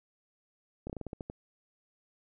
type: slowing click train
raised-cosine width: 2 ms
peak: -25 dBFS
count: 9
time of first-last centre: 0.87-1.299 s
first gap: 27 ms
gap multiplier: 1.19
effects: none